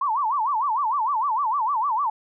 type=tone with vibrato; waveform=sine; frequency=1003 Hz; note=B5; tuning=26 cents sharp; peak=-20 dBFS; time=0.01-2.1 s; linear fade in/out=5 ms; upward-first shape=sine; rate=6.6 Hz; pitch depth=270 cents each way; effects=none